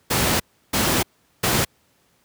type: noise bursts at uneven times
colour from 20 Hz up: pink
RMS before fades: -19 dBFS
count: 3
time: 0.1-0.4 / 0.73-1.03 / 1.43-1.65 s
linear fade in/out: 10 ms
effects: pink hiss -62 dBFS RMS until 2.24 s + high-pass 80 Hz 12 dB/octave